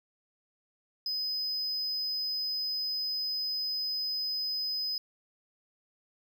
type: tone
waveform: triangle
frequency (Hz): 5030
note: D#8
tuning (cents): +18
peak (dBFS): -29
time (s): 1.06-4.98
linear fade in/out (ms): 2
effects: none